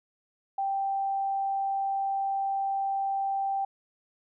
sine tone, 784 Hz, G5, in tune, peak -26 dBFS, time 0.58-3.65 s, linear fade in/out 5 ms, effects none

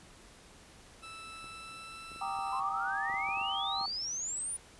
20% pulse tone with pitch glide, 1318.5 to 1330 Hz, E6 to E6, 0 to +15 cents, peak -40 dBFS, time 1.02-2.61 s, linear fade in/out 20 ms, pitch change +15 cents, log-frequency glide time 1.33-2.11 s
clicks, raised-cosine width 2 ms, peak -39 dBFS, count 11, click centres 1.443 / 2.117 / 2.161 / 2.389 / 3.098 / 3.141 / 3.289 / 3.373 / 3.414 / 3.812 / 3.88 s
sine chord, Eb major seventh, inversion first, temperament equal, 784 / 932.3 / 1174.7 / 1244.5 Hz, G5 / Bb5 / D6 / Eb6, 0 / 0 / 0 / 0 cents, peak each -36 / -41 / -40 / -41 dBFS, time 2.21-3.86 s, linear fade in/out 5 ms
sine exponential sweep, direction up, 1000 to 9800 Hz, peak -34 dBFS, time 2.52-4.57 s, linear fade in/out 10 ms
effects pink hiss -56 dBFS RMS until 4.79 s + resampled to 24000 Hz

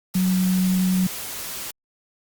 sine tone in noise, 185 Hz, F#3, in tune, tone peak -17 dBFS, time 0.15-1.07 s, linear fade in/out 5 ms, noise white, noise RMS -32 dBFS, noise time 0.14-1.71 s, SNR +12 dB, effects Opus 48 kbps

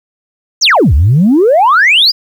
sine exponential two-way sweep, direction down then up, 7000 to 65.41 to 5130 Hz, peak -3 dBFS, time 0.61-2.12 s, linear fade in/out 20 ms, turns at 0.94 s, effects tanh soft clip ceiling -1 dBFS + 7-bit

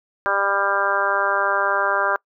harmonic tone, 198.7 Hz, G3, 24 cents sharp, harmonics 2 / 3 / 4 / 5 / 6 / 7 / 8, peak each -30 / -25 / -28 / -25 / -24 / -24 / -24 dBFS, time 0.26-2.16 s, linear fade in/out 0 ms, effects noise-tail reverb RT60 0.1 s tail -25 dB re dry

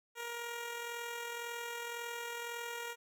10% pulse tone with amplitude modulation, 471.7 Hz, A#4, 20 cents sharp, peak -30 dBFS, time 0.15-2.96 s, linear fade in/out 50 ms, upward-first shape sine, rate 41.9 Hz, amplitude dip 35%, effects none

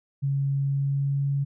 sine tone with pitch glide, 138.59 to 139.88 Hz, C#3 to C#3, 0 to +16 cents, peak -22 dBFS, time 0.22-1.45 s, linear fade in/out 20 ms, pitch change +16 cents, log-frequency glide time 0.61-1.28 s, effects none

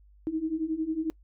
sine beating tone pair, 311.1 / 322.1 Hz, D#4 / E4, 0 / -40 cents, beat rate 11 Hz, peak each -32 / -29 dBFS, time 0.27-1.1 s, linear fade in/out 0 ms, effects noise-tail reverb RT60 0.1 s tail -24 dB re dry + added 50 Hz sine -54 dBFS peak until 1.23 s

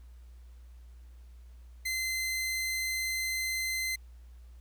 sawtooth tone, 2066 Hz, C7, 22 cents flat, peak -27 dBFS, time 1.85-3.96 s, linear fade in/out 10 ms, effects added 60 Hz sine -48 dBFS peak until 4.6 s + pink hiss -69 dBFS RMS until 4.6 s

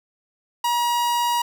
45% pulse tone, 956 Hz, A#5, 43 cents sharp, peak -19 dBFS, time 0.64-1.42 s, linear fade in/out 5 ms, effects none

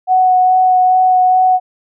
sine tone with vibrato, 740 Hz, F#5, in tune, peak -7 dBFS, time 0.07-1.6 s, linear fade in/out 50 ms, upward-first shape sine, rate 2.4 Hz, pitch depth 10 cents each way, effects none

